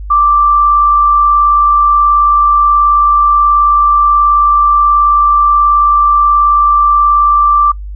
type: tone with amplitude modulation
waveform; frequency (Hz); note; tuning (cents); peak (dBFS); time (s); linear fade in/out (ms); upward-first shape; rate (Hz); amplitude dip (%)
sine; 1174.7; D6; 0; -4; 0.1-7.72; 10; sine; 58.6; 25
effects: noise-tail reverb RT60 0.1 s tail -23 dB re dry + added 50 Hz sine -21 dBFS peak until 7.95 s